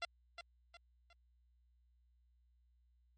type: tone with echo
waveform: 10% pulse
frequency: 686 Hz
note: F5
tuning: 31 cents flat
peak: -30 dBFS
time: 0.02-0.05 s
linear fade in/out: 2 ms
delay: 360 ms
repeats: 3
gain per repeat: -8 dB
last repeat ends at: 1.13 s
effects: added 60 Hz sine -69 dBFS peak until 3.17 s + MP3 32 kbps